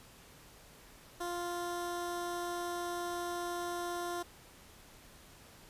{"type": "tone with notch filter", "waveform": "15% pulse", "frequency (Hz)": 349.2, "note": "F4", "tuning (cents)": 0, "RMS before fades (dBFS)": -38, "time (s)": [1.2, 4.23], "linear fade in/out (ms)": 10, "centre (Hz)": 2500, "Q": 1.4, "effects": ["pink hiss -57 dBFS RMS until 5.69 s", "resampled to 32000 Hz"]}